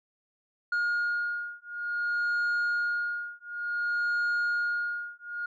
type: beating tone pair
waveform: sine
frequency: 1427 / 1427.56 Hz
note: F6 / F6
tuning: +37 / +38 cents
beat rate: 0.56 Hz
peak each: -28 dBFS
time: 0.72-5.46 s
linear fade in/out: 5 ms
effects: tanh soft clip ceiling -24 dBFS